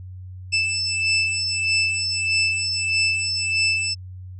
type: beating tone pair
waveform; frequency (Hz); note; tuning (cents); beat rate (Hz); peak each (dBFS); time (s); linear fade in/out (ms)
25% pulse; 2639 / 2640.6; E7 / E7; +1 / +2; 1.6; -19 / -18; 0.52-3.95; 20
effects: added 92 Hz sine -34 dBFS peak until 4.39 s + resampled to 22050 Hz